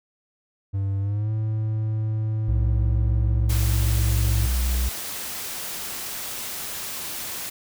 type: tone with pitch glide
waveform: triangle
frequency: 98.2 to 108.96 Hz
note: G2 to A2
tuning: +4 to -16 cents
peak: -20 dBFS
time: 0.73-4.47 s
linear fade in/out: 20 ms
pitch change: +180 cents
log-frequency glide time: 1-1.31 s
type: tone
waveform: triangle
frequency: 62.2 Hz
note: B1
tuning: 13 cents sharp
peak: -18 dBFS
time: 2.48-4.89 s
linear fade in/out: 5 ms
type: noise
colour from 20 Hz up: white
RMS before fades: -32 dBFS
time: 3.49-7.5 s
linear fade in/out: 10 ms
effects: none